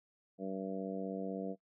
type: harmonic tone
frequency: 96 Hz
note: G2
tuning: 36 cents flat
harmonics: 2 / 3 / 4 / 5 / 6 / 7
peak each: -41 / -43 / -47 / -43 / -48 / -46 dBFS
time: 0.38-1.56 s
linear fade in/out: 50 ms
effects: noise-tail reverb RT60 0.1 s tail -21 dB re dry